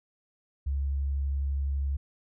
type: tone with vibrato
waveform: sine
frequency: 69.3 Hz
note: C#2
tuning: in tune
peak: -26 dBFS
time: 0.66-1.97 s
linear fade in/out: 10 ms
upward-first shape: sine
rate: 12 Hz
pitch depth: 10 cents each way
effects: none